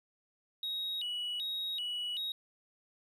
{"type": "tone with vibrato", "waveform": "triangle", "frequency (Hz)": 3332, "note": "G#7", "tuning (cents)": 5, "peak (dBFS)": -32, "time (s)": [0.63, 2.32], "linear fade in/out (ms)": 2, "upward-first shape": "square", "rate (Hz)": 1.3, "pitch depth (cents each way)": 220, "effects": ["tanh soft clip ceiling -29 dBFS", "12-bit"]}